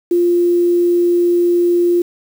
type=tone with quantisation; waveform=sine; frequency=348.7 Hz; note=F4; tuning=3 cents flat; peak=-10 dBFS; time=0.11-2.02 s; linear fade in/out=5 ms; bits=6; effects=none